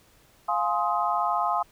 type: chord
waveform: sine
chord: F minor seventh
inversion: none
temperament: just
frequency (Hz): 698.5 / 838.1 / 1047.7 / 1257.2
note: F5 / Ab5 / C6 / Eb6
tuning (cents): 0 / +16 / +2 / +18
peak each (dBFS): -28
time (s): 0.48-1.63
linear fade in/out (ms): 10
effects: pink hiss -59 dBFS RMS until 1.71 s